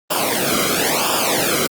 pink noise with flanger, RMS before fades -18 dBFS, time 0.1-1.67 s, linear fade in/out 10 ms, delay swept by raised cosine 0.48 to 1.14 ms, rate 0.98 Hz, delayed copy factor -0.9, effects high-pass 150 Hz 12 dB/octave + Opus 24 kbps

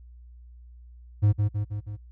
triangle tone with echo, 103.9 Hz, G#2, 1 cent sharp, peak -14 dBFS, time 1.22-1.33 s, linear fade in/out 20 ms, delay 160 ms, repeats 4, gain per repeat -4 dB, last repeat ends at 1.97 s, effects added 60 Hz sine -45 dBFS peak until 2.11 s

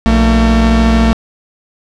45% pulse tone pair together, 59.85 / 225.7 Hz, A#1 / A3, +46 / +44 cents, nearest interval octave + major seventh, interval 2298 cents, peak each -10 dBFS, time 0.06-1.13 s, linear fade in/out 0 ms, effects low-pass 5000 Hz 12 dB/octave

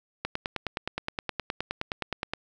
click train, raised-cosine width 0.3 ms, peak -13 dBFS, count 21, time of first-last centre 0.25-2.336 s, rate 9.59 Hz, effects none

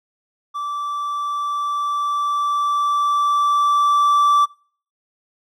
triangle tone with level ramp, 1164 Hz, D6, 16 cents flat, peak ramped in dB -21 to -9 dBFS, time 0.54-4.46 s, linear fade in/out 20 ms, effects noise-tail reverb RT60 0.5 s tail -25 dB re dry + MP3 96 kbps

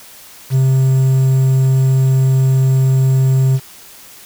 triangle tone with quantisation, 132.3 Hz, C3, 20 cents sharp, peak -7 dBFS, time 0.5-3.6 s, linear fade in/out 50 ms, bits 6, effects white hiss -39 dBFS RMS until 4.25 s

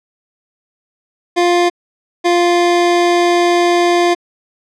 25% pulse tone pair in turn, 350.2 / 348.8 Hz, F4 / F4, +5 / -2 cents, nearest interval unison, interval 7 cents, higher first, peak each -6 dBFS, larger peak neither, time 1.36-1.7 / 2.24-4.15 s, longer second, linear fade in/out 20 ms, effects low-pass 6000 Hz 12 dB/octave

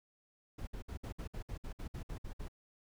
brown noise bursts, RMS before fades -42 dBFS, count 13, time 0.58-2.484 s, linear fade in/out 10 ms, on 92 ms, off 59 ms, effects none

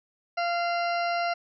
harmonic tone, 691 Hz, F5, 19 cents flat, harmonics 1 / 2 / 3 / 4 / 6 / 7 / 8, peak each -26 / -32 / -36 / -38 / -42 / -43 / -44 dBFS, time 0.37-1.34 s, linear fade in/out 10 ms, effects none

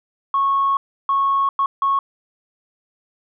sine tone bursts at uneven times, 1100 Hz, C#6, 14 cents flat, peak -14 dBFS, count 4, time 0.34-0.77 / 1.09-1.49 / 1.59-1.66 / 1.82-1.99 s, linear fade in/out 2 ms, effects tanh soft clip ceiling -10 dBFS

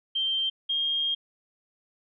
sine tone pair in turn, 3146 / 3227 Hz, G7 / G7, +6 / +50 cents, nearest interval unison, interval 44 cents, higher second, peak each -24 dBFS, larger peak neither, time 0.15-0.5 / 0.69-1.15 s, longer second, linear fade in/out 10 ms, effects none

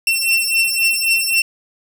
sawtooth beating tone pair, 2702 / 2705.8 Hz, E7 / E7, +42 / +45 cents, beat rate 3.8 Hz, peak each -14 / -14 dBFS, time 0.07-1.42 s, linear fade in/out 2 ms, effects none

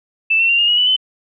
sine tone with pitch steps, 2645 / 2707 / 2770 / 2835 / 2901 / 2969 / 3038 Hz, E7 / E7 / F7 / F7 / F#7 / F#7 / F#7, +5 / +45 / -15 / +25 / -35 / +5 / +45 cents, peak -11 dBFS, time 0.3-0.965 s, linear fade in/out 10 ms, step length 95 ms, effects none

